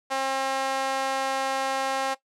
sawtooth tone with high-pass filter, 267.9 Hz, C4, 41 cents sharp, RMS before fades -27 dBFS, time 0.1-2.15 s, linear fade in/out 20 ms, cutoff 700 Hz, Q 1.9, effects noise-tail reverb RT60 0.1 s tail -17 dB re dry + low-pass 9000 Hz 12 dB/octave

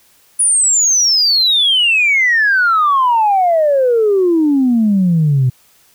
sine exponential sweep, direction down, 9920 to 123.47 Hz, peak -8 dBFS, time 0.39-5.5 s, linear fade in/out 10 ms, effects tanh soft clip ceiling -5 dBFS + white hiss -51 dBFS RMS until 5.94 s

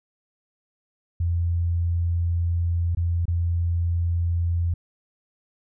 sine tone with dropouts, 85.5 Hz, F2, 36 cents flat, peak -20 dBFS, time 1.2-4.74 s, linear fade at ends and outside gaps 5 ms, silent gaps 2.95-2.971 / 3.255-3.28 s, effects none

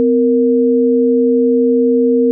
sine tone pair together, 254.5 / 466.2 Hz, C4 / A#4, -48 / 0 cents, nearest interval minor seventh, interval 1048 cents, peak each -12 / -11 dBFS, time 0-2.31 s, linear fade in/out 0 ms, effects none

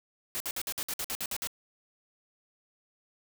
white noise bursts, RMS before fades -34 dBFS, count 11, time 0.35-1.472 s, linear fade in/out 0 ms, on 52 ms, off 55 ms, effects none

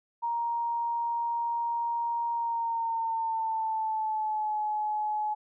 sine tone with pitch glide, 937 to 849.4 Hz, A#5 to G#5, +9 to +39 cents, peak -27 dBFS, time 0.22-5.35 s, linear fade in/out 20 ms, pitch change -170 cents, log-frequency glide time 2.32-4.59 s, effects none

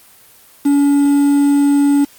triangle tone with quantisation, 284.2 Hz, C#4, 43 cents sharp, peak -7 dBFS, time 0.65-2.05 s, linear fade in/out 10 ms, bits 5, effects white hiss -45 dBFS RMS until 2.18 s + Opus 24 kbps

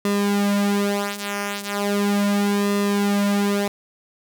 sawtooth tone with flanger, 202.6 Hz, G#3, 43 cents flat, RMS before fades -21 dBFS, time 0.05-3.68 s, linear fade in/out 2 ms, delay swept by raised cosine 1.3 to 5.2 ms, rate 0.37 Hz, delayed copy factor -0.75, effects none

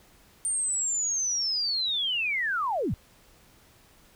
sine linear sweep, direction down, 8930 to 65.2 Hz, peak -25 dBFS, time 0.45-2.94 s, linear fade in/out 0 ms, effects pink hiss -58 dBFS RMS until 4.15 s

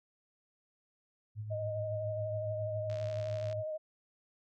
sine tone with tremolo, 106.6 Hz, G#2, 46 cents sharp, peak -35 dBFS, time 1.35-3.64 s, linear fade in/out 50 ms, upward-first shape sine, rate 7.2 Hz, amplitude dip 50%
sine tone with vibrato, 622.3 Hz, D#5, in tune, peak -35 dBFS, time 1.5-3.78 s, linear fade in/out 20 ms, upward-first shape sine, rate 12 Hz, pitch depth 24 cents each way
click train, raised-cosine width 0.2 ms, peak -33 dBFS, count 45, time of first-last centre 2.9-3.528 s, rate 70.1 Hz
effects none

